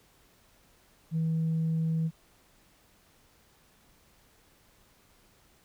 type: tone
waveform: sine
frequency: 161.6 Hz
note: E3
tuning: 34 cents flat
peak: -24 dBFS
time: 1.11-2.11 s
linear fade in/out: 50 ms
effects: tanh soft clip ceiling -23 dBFS + pink hiss -63 dBFS RMS until 5.64 s